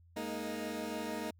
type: chord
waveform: 20% pulse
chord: Ab suspended second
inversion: none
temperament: equal with one note detuned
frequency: 209.5 / 233.1 / 311.1 Hz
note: Ab3 / Bb3 / Eb4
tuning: +15 / 0 / 0 cents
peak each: -38 / -36 / -36 dBFS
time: 0.16-1.31 s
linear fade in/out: 10 ms
effects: added 85 Hz sine -59 dBFS peak until 1.39 s